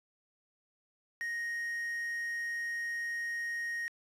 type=tone; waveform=triangle; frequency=1869 Hz; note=A#6; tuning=4 cents sharp; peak=-32 dBFS; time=1.21-3.88 s; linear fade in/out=0 ms; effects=resampled to 32000 Hz + 10-bit